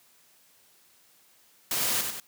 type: noise with echo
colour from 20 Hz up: white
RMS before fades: -28 dBFS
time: 1.71-2.01 s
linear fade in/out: 2 ms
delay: 95 ms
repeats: 2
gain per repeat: -5 dB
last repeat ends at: 2.2 s
effects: white hiss -61 dBFS RMS until 2.27 s + high-pass 100 Hz 12 dB/octave